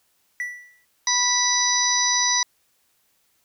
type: tone with exponential decay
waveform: triangle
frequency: 1960 Hz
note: B6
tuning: 14 cents flat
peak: -21 dBFS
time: 0.4-0.85 s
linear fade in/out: 1 ms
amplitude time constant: 96 ms
type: harmonic tone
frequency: 983 Hz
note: B5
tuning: 8 cents flat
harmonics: 1 / 2 / 4 / 5 / 6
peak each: -26 / -26 / -26 / -26 / -21 dBFS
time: 1.07-2.43 s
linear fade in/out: 2 ms
effects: white hiss -66 dBFS RMS until 3.44 s